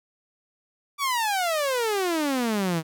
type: exponential sweep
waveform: sawtooth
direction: down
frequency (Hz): 1170 to 155.4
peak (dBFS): -19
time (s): 0.98-2.83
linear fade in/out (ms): 50
effects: none